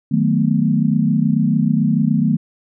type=chord; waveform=sine; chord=B dominant seventh; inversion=first; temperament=equal; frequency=155.56 / 185 / 220 / 246.9 Hz; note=D#3 / F#3 / A3 / B3; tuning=0 / 0 / 0 / 0 cents; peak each=-18 / -20 / -17 / -20 dBFS; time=0.11-2.37 s; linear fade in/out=10 ms; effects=none